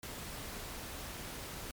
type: noise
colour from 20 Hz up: pink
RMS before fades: -44 dBFS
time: 0.03-1.71 s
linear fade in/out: 0 ms
effects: MP3 96 kbps